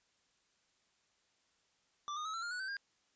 square tone with pitch steps, 1174.7 / 1228.8 / 1285.5 / 1344.7 / 1406.7 / 1471.5 / 1539.3 / 1610.3 Hz, D6 / D#6 / E6 / E6 / F6 / F#6 / G6 / G6, 0 / -22 / -44 / +34 / +12 / -10 / -32 / +46 cents, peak -39 dBFS, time 2.08-2.768 s, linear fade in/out 0 ms, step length 86 ms, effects white hiss -75 dBFS RMS until 3.15 s + resampled to 16000 Hz

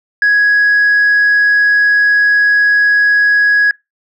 sine tone, 1666 Hz, G#6, 5 cents sharp, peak -5 dBFS, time 0.22-3.71 s, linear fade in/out 2 ms, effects noise-tail reverb RT60 0.2 s tail -24 dB re dry + tanh soft clip ceiling -5 dBFS

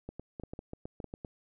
clicks, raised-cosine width 2 ms, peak -27 dBFS, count 12, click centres 0.09 / 0.196 / 0.398 / 0.436 / 0.535 / 0.591 / 0.734 / 0.855 / 1.002 / 1.043 / 1.139 / 1.248 s, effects none

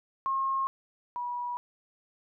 sine tone pair in turn, 1076 / 971.1 Hz, C6 / B5, +48 / -29 cents, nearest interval major second, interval 177 cents, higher first, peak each -26 / -31 dBFS, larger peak first, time 0.26-0.67 / 1.16-1.57 s, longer neither, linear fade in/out 0 ms, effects none

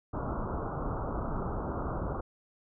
pink low-pass noise, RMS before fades -34 dBFS, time 0.13-2.21 s, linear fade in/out 10 ms, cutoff 1400 Hz, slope 96 dB/octave, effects none

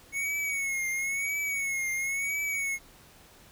square tone with vibrato, 2203 Hz, C#7, 11 cents flat, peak -29 dBFS, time 0.12-2.79 s, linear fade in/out 50 ms, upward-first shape triangle, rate 0.98 Hz, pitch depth 80 cents each way, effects pink hiss -55 dBFS RMS until 3.51 s

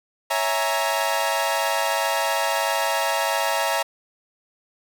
sawtooth chord, A# half-diminished seventh, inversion first, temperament equal with one note detuned, 556.3 / 659.3 / 830.6 / 932.3 Hz, C#5 / E5 / G#5 / A#5, +6 / 0 / 0 / 0 cents, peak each -24 / -22 / -24 / -21 dBFS, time 0.3-3.83 s, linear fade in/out 10 ms, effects none

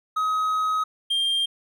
triangle tone pair in turn, 1267 / 3193 Hz, D#6 / G7, +31 / +31 cents, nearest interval octave + major third, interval 1600 cents, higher second, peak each -19 dBFS, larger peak neither, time 0.16-0.84 / 1.1-1.46 s, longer first, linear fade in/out 10 ms, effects none

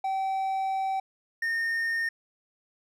triangle tone pair in turn, 770 / 1831.4 Hz, G5 / A#6, -31 / -31 cents, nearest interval octave + minor third, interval 1500 cents, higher second, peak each -24 dBFS, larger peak neither, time 0.04-1 / 1.42-2.09 s, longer first, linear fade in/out 5 ms, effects none

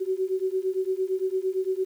sine beating tone pair, 372.8 / 381.6 Hz, F#4 / G4, +13 / -47 cents, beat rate 8.8 Hz, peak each -27 dBFS, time 0-1.85 s, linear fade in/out 20 ms, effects 9-bit

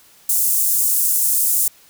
pink high-pass noise, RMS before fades -17 dBFS, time 0.29-1.68 s, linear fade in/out 2 ms, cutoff 8300 Hz, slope 24 dB/octave, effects white hiss -50 dBFS RMS until 1.89 s

